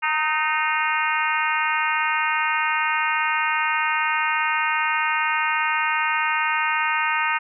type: harmonic tone with a mistuned harmonic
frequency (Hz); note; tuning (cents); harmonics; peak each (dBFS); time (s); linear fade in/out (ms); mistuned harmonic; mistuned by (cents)
307.5; D#4; -20; 3 / 4 / 5 / 6 / 7 / 8 / 9; -25 / -26 / -27 / -28 / -28 / -29 / -30; 0.02-7.39; 20; 4; +36
effects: none